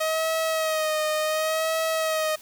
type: tone with vibrato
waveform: sawtooth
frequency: 630 Hz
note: D#5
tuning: 21 cents sharp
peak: -19 dBFS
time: 0-2.36 s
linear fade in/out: 10 ms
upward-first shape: sine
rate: 0.69 Hz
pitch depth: 39 cents each way
effects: white hiss -48 dBFS RMS until 2.41 s